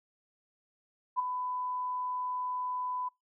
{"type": "tone with ADSR envelope", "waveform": "sine", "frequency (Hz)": 1000, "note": "B5", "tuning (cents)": 21, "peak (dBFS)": -24, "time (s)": [1.16, 3.09], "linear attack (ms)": 32, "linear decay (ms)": 13, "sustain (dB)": -8, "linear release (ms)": 12, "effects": ["noise-tail reverb RT60 0.2 s tail -26 dB re dry"]}